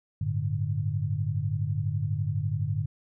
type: chord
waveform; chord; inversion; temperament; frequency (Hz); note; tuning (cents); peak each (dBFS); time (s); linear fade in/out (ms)
sine; G suspended second; none; equal; 98 / 110 / 146.83; G2 / A2 / D3; 0 / 0 / 0; -30; 0.21-2.86; 5
effects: none

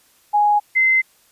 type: tone pair in turn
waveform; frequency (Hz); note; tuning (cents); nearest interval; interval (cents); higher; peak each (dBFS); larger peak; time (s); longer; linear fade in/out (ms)
sine; 830.6 / 2065; G#5 / C7; 0 / -23; octave + major third; 1577; second; -12; neither; 0.33-0.6 / 0.75-1.02; neither; 20
effects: white hiss -56 dBFS RMS until 1.31 s + resampled to 32000 Hz

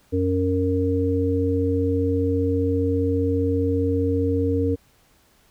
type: harmonic tone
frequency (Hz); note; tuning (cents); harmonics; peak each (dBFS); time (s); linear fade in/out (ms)
92.5; F#2; 0; 1 / 3 / 5; -23 / -23 / -23; 0.12-4.76; 20
effects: pink hiss -59 dBFS RMS until 5.5 s

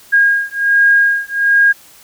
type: beating tone pair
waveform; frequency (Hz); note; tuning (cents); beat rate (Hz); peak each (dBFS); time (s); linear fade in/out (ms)
sine; 1627 / 1628.3; G#6 / G#6; -36 / -35; 1.3; -12; 0.12-1.73; 20
effects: white hiss -43 dBFS RMS until 2.03 s

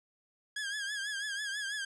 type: tone with vibrato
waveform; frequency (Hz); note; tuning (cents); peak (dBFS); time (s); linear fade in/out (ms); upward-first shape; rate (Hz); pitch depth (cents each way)
sawtooth; 1649; G#6; -13; -31; 0.56-1.85; 5; triangle; 6.1; 93
effects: resampled to 22050 Hz

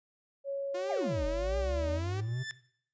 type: tone with pitch glide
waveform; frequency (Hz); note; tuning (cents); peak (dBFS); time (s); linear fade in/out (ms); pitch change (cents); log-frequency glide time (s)
sine; 554.4 to 575.3; C#5 to D5; 0 to -36; -32; 0.44-2; 50; +64; 1.05-1.7
type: tone with vibrato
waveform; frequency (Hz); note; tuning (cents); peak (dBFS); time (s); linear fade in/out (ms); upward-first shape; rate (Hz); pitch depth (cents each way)
sawtooth; 349.2; F4; 0; -34; 0.74-2.21; 10; triangle; 1.5; 260
type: exponential two-way sweep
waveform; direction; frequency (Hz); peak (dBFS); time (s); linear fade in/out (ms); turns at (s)
triangle; down then up; 900 to 45 to 132.6; -30; 0.89-2.44; 20; 1.27
type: tone with exponential growth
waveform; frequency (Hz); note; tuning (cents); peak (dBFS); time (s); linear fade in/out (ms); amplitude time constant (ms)
sawtooth; 1760; A6; 0; -31; 2.06-2.51; 0; 96
effects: noise-tail reverb RT60 0.6 s tail -17 dB re dry + resampled to 16000 Hz

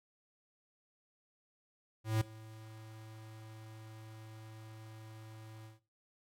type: tone with ADSR envelope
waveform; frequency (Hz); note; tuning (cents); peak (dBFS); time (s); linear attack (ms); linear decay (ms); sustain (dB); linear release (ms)
square; 110; A2; 0; -28; 2.04-5.8; 170; 6; -22; 150
effects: noise-tail reverb RT60 0.3 s tail -17 dB re dry + AAC 48 kbps

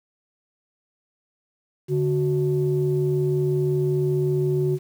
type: tone pair together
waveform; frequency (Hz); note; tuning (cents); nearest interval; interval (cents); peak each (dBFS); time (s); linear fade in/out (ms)
sine; 144.48 / 370; D3 / F#4; -28 / 0; octave + major third; 1628; -21; 1.88-4.79; 50
effects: tanh soft clip ceiling -12 dBFS + 8-bit

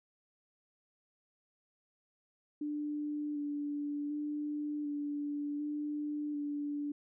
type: tone with vibrato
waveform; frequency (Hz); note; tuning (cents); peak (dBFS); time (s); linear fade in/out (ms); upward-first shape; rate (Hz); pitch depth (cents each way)
sine; 293.7; D4; 0; -34; 2.61-6.92; 5; square; 0.67; 16
effects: none

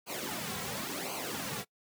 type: noise with flanger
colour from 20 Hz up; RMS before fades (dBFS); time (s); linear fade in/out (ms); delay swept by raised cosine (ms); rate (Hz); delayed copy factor
pink; -37; 0.06-1.65; 50; 0.55 to 3.35; 0.94; -0.75
effects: noise-tail reverb RT60 0.1 s tail -23 dB re dry + high-pass 150 Hz 12 dB/octave

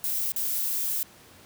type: noise with dropouts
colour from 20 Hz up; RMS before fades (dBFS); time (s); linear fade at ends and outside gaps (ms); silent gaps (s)
violet; -28; 0.04-1.03; 0; 0.32-0.362
effects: pink hiss -52 dBFS RMS until 1.45 s + high-pass 80 Hz 12 dB/octave

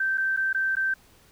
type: tone with dropouts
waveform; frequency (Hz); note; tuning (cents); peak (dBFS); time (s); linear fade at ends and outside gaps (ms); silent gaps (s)
sine; 1558; G6; -11; -22; 0-0.94; 5; 0.175-0.179 / 0.365-0.372 / 0.53-0.546 / 0.754-0.767
effects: pink hiss -57 dBFS RMS until 1.31 s

